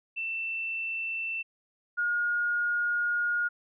sine tone pair in turn, 2675 / 1431 Hz, E7 / F6, +25 / +42 cents, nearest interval major seventh, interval 1083 cents, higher first, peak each -30 / -25 dBFS, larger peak second, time 0.16-1.43 / 1.97-3.49 s, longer second, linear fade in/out 20 ms, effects none

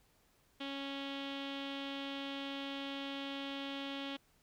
sawtooth tone with low-pass filter, 276.4 Hz, C#4, 5 cents flat, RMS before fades -42 dBFS, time 0.6-4.17 s, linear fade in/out 10 ms, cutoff 3300 Hz, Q 5.4, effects pink hiss -71 dBFS RMS until 4.42 s

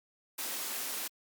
white high-pass noise, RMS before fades -37 dBFS, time 0.38-1.08 s, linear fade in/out 10 ms, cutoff 200 Hz, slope 96 dB/octave, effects Opus 48 kbps

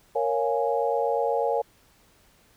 sine chord, Bb minor seventh, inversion none, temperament equal, 466.2 / 554.4 / 698.5 / 830.6 Hz, Bb4 / Db5 / F5 / Ab5, 0 / 0 / 0 / 0 cents, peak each -26 / -27 / -30 / -28 dBFS, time 0.15-1.62 s, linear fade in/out 10 ms, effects pink hiss -60 dBFS RMS until 2.56 s

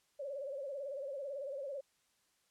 sine tone with vibrato, 554.4 Hz, C#5, in tune, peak -39 dBFS, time 0.19-1.81 s, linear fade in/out 10 ms, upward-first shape sine, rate 18 Hz, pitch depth 99 cents each way, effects white hiss -75 dBFS RMS until 2.5 s + low-pass 10000 Hz 12 dB/octave

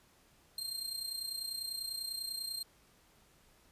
sawtooth tone with amplitude modulation, 4186 Hz, C8, in tune, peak -32 dBFS, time 0.58-2.63 s, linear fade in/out 2 ms, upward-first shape sine, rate 30.1 Hz, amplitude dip 65%, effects pink hiss -66 dBFS RMS until 3.71 s + resampled to 32000 Hz

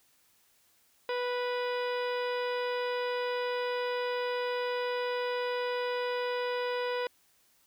harmonic tone, 492.2 Hz, B4, 6 cents flat, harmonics 1 / 2 / 3 / 4 / 5 / 6 / 7 / 8 / 10, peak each -31 / -37 / -41 / -43 / -45 / -47 / -48 / -49 / -51 dBFS, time 1.09-7.07 s, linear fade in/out 2 ms, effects white hiss -67 dBFS RMS until 7.66 s

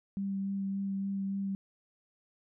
sine tone with vibrato, 196 Hz, G3, in tune, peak -31 dBFS, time 0.17-1.55 s, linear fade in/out 0 ms, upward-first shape sine, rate 3.5 Hz, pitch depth 11 cents each way, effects none

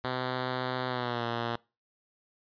5% pulse tone with pitch glide, 127.5 to 117.6 Hz, C3 to A#2, -44 to +16 cents, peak -19 dBFS, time 0.04-1.56 s, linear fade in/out 5 ms, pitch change -140 cents, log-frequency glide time 0.87-1.24 s, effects noise-tail reverb RT60 0.3 s tail -24 dB re dry + resampled to 11025 Hz

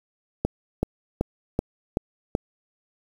click train, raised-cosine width 2 ms, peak -8 dBFS, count 6, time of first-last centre 0.45-2.351 s, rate 2.63 Hz, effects 7-bit

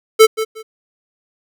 square tone with echo, 440 Hz, A4, in tune, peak -4 dBFS, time 0.19-0.27 s, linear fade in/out 20 ms, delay 180 ms, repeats 2, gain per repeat -13 dB, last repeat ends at 0.63 s, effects none

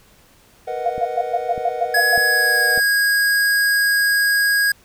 triangle chord, B major seventh, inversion third, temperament equal, 466.2 / 493.9 / 622.3 / 740 Hz, A#4 / B4 / D#5 / F#5, 0 / 0 / 0 / 0 cents, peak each -28 / -26 / -28 / -25 dBFS, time 0.67-2.8 s, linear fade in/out 10 ms
sine tone bursts, 698.5 Hz, F5, in tune, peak -15 dBFS, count 9, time 0.85-2.171 s, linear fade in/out 10 ms, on 49 ms, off 110 ms
click train, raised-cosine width 3 ms, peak -20 dBFS, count 4, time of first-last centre 0.98-2.776 s, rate 1.67 Hz
square tone with pitch glide, 1680 to 1643.5 Hz, G#6 to G#6, +19 to -19 cents, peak -15 dBFS, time 1.94-4.72 s, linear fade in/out 5 ms, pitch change -38 cents, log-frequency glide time 2.19-2.75 s
effects pink hiss -52 dBFS RMS until 4.84 s

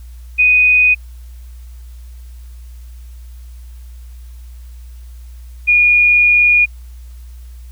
sine tone pair in turn, 2489 / 2439 Hz, D#7 / D#7, 0 / -35 cents, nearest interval unison, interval 35 cents, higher first, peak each -7 dBFS, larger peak neither, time 0.38-0.95 / 5.67-6.66 s, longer second, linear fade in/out 20 ms, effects added 60 Hz sine -31 dBFS peak until 7.71 s + white hiss -52 dBFS RMS until 7.71 s

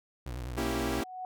30% pulse tone with vibrato, 61.74 Hz, B1, in tune, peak -33 dBFS, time 0.26-1.01 s, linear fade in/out 5 ms, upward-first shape sine, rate 10 Hz, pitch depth 140 cents each way
sine tone with exponential growth, 740 Hz, F#5, in tune, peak -34 dBFS, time 0.51-1.25 s, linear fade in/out 1 ms, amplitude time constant 160 ms
sawtooth chord, A# diminished seventh, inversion none, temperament equal, 233.1 / 277.2 / 329.6 / 392 Hz, A#3 / C#4 / E4 / G4, 0 / 0 / 0 / 0 cents, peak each -32 dBFS, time 0.57-1.04 s, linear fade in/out 10 ms
effects none

